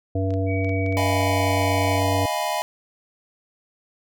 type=harmonic tone; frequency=95.6 Hz; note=G2; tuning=43 cents flat; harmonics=1 / 3 / 5 / 7; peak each=-22 / -27 / -29 / -30 dBFS; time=0.15-2.26 s; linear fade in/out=5 ms
type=clicks; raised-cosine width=0.2 ms; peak=-27 dBFS; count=12; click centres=0.306 / 0.339 / 0.646 / 0.693 / 0.863 / 0.925 / 0.999 / 1.095 / 1.208 / 1.623 / 1.844 / 2.021 s
type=tone; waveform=sine; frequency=2266 Hz; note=C#7; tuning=37 cents sharp; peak=-31 dBFS; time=0.46-2.01 s; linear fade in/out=50 ms
type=chord; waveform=square; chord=F half-diminished seventh; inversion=third; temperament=equal; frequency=622.3 / 698.5 / 830.6 / 987.8 Hz; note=Eb5 / F5 / Ab5 / Cb6; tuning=0 / 0 / 0 / 0 cents; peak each=-29 dBFS; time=0.97-2.62 s; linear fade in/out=0 ms
effects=none